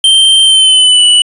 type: tone with pitch glide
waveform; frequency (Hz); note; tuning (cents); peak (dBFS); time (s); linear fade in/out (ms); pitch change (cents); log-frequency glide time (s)
square; 3136 to 2960; G7 to F#7; 0 to 0; -4; 0.04-1.22; 2; -100; 0.43-1.04
effects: resampled to 24000 Hz